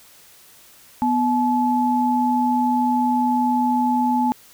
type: tone pair together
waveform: sine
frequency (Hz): 246.9 / 860.3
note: B3 / A5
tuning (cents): 0 / -39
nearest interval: octave + minor seventh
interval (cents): 2161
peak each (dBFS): -19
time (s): 1.02-4.32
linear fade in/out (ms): 0
effects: white hiss -49 dBFS RMS until 4.53 s